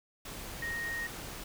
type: tone in noise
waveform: sine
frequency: 1864.7 Hz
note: A#6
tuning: in tune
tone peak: -34 dBFS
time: 0.62-1.07 s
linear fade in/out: 5 ms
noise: pink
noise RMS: -43 dBFS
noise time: 0.25-1.44 s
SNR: +6 dB
effects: none